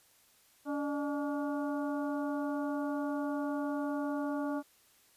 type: harmonic tone with a mistuned harmonic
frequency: 285.9 Hz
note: D4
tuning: 46 cents flat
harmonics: 1 / 2 / 3 / 4 / 5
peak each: -33 / -39 / -43 / -45 / -47 dBFS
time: 0.65-4.63 s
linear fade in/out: 50 ms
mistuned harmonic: 2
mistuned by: +81 cents
effects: white hiss -65 dBFS RMS until 5.16 s + resampled to 32000 Hz